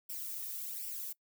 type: noise with flanger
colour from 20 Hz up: violet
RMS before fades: -41 dBFS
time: 0.09-1.13 s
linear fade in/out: 10 ms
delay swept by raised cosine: 0.37 to 1.67 ms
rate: 1.3 Hz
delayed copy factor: +0.65
effects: noise-tail reverb RT60 0.1 s tail -23 dB re dry